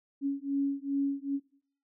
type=beating tone pair; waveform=sine; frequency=277.2 / 279.7 Hz; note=C#4 / C#4; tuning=0 / +16 cents; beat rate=2.5 Hz; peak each=-31 dBFS; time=0.21-1.4 s; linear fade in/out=50 ms; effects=noise-tail reverb RT60 0.5 s tail -17 dB re dry